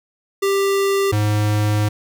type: tone pair in turn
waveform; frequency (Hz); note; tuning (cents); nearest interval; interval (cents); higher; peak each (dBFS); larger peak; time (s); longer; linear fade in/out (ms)
square; 394.3 / 105.25; G4 / G#2; +10 / +24; octave + major seventh; 2286; first; -16; neither; 0.42-1.12 / 1.12-1.89; second; 10
effects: none